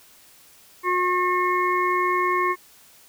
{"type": "harmonic tone", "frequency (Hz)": 361, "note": "F#4", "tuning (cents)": -43, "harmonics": [1, 3, 5, 6], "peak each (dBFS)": [-25, -21, -30, -28], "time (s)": [0.83, 2.56], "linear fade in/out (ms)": 50, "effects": ["white hiss -52 dBFS RMS until 3.08 s"]}